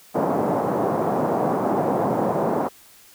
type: band-pass noise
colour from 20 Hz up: white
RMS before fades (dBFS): -22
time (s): 0.14-2.69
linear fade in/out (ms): 20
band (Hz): 140 to 850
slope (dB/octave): 24
effects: white hiss -50 dBFS RMS until 3.14 s